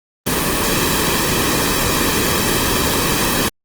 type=noise with comb filter; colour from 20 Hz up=pink; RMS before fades=-17 dBFS; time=0.26-3.49 s; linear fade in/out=10 ms; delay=1.4 ms; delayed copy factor=-0.55; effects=Opus 24 kbps